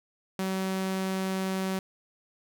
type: tone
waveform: sawtooth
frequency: 189.8 Hz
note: F#3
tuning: 44 cents sharp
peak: -24 dBFS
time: 0.39-1.79 s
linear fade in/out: 2 ms
effects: none